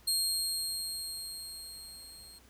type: tone with level ramp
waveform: 25% pulse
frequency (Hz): 4234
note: C8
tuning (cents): +20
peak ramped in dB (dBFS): -22 to -46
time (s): 0.07-2.39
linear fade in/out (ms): 10
effects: added 60 Hz sine -61 dBFS peak until 2.49 s + pink hiss -61 dBFS RMS until 2.49 s